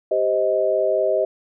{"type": "chord", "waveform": "sine", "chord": "C minor", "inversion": "second", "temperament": "just", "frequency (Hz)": [392.4, 523.3, 627.9], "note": ["G4", "C5", "Eb5"], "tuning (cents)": [2, 0, 16], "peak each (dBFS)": [-23, -22, -19], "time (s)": [0.11, 1.25], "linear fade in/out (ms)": 5, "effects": []}